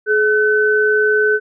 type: tone pair together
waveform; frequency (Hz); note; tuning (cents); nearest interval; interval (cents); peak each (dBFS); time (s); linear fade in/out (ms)
sine; 425 / 1514.5; G#4 / F#6; +40 / +40; octave + minor seventh; 2200; -14; 0.06-1.4; 50
effects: none